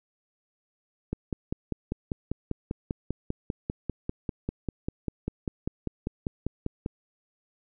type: click train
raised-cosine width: 3 ms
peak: -16 dBFS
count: 30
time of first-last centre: 1.13-6.861 s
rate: 5.06 Hz
effects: none